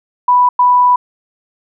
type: tone bursts at uneven times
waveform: sine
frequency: 987.8 Hz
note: B5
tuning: in tune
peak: -6 dBFS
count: 2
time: 0.28-0.49 / 0.59-0.96 s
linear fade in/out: 5 ms
effects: none